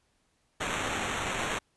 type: noise with sample-and-hold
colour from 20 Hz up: white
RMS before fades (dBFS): -32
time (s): 0.6-1.59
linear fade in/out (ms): 10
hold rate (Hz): 4900
effects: pink hiss -72 dBFS RMS until 1.76 s + resampled to 24000 Hz